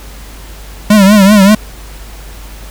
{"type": "tone with vibrato", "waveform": "square", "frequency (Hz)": 202.1, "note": "G#3", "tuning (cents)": -47, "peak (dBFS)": -3, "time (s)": [0.9, 1.55], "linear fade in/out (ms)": 5, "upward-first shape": "triangle", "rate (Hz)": 5.2, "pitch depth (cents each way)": 130, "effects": ["added 50 Hz sine -28 dBFS peak until 2.7 s", "pink hiss -34 dBFS RMS until 2.7 s"]}